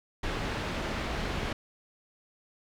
pink low-pass noise, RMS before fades -33 dBFS, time 0.23-1.53 s, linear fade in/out 5 ms, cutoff 3400 Hz, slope 12 dB/octave, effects none

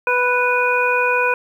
harmonic tone, 493.9 Hz, B4, in tune, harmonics 1 / 2 / 3 / 5, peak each -20 / -20 / -20 / -20 dBFS, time 0.07-1.34 s, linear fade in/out 2 ms, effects 8-bit

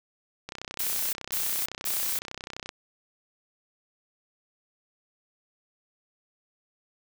click train, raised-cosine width 0.2 ms, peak -19 dBFS, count 71, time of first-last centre 0.49-2.691 s, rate 31.8 Hz
blue noise bursts, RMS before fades -29 dBFS, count 3, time 0.79-2.19 s, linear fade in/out 5 ms, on 340 ms, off 190 ms
effects none

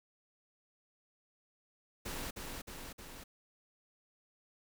pink noise with echo, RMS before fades -41 dBFS, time 2.05-2.31 s, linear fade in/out 10 ms, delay 310 ms, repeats 3, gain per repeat -3 dB, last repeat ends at 3.24 s, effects none

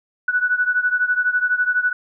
sine beating tone pair, 1476 / 1488 Hz, F#6 / F#6, -5 / +9 cents, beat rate 12 Hz, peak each -18 / -21 dBFS, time 0.28-1.93 s, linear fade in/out 5 ms, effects none

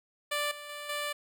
10% pulse tone with level steps, 587.3 Hz, D5, in tune, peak -21 / -34 / -31 / -24 dBFS, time 0.31-1.13 s, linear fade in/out 10 ms, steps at 0.51 / 0.69 / 0.89 s, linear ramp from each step 5 ms, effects none

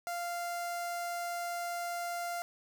sawtooth tone with notch filter, 695 Hz, F5, 9 cents flat, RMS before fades -37 dBFS, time 0.07-2.42 s, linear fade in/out 0 ms, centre 3200 Hz, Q 1.5, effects none

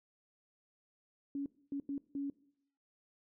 sine tone bursts at uneven times, 280.4 Hz, C#4, 20 cents sharp, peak -35 dBFS, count 4, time 1.35-1.46 / 1.72-1.8 / 1.89-1.98 / 2.15-2.3 s, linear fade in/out 2 ms, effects noise-tail reverb RT60 0.7 s tail -20 dB re dry

